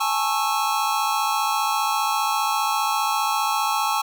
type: chord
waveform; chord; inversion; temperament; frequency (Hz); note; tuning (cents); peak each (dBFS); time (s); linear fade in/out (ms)
square; A major seventh; third; just; 825 / 880 / 1100 / 1320; G#5 / A5 / C#6 / E6; -12 / 0 / -14 / +2; -27 / -26 / -26 / -28; 0-4.02; 10
effects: none